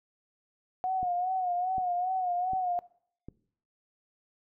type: tone with vibrato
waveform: sine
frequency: 730 Hz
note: F#5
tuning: 24 cents flat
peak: -27 dBFS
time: 0.84-2.79 s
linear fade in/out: 0 ms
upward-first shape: sine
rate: 2.5 Hz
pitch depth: 63 cents each way
type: click train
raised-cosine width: 3 ms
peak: -29 dBFS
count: 4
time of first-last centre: 1.03-3.286 s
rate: 1.33 Hz
effects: noise-tail reverb RT60 0.6 s tail -20 dB re dry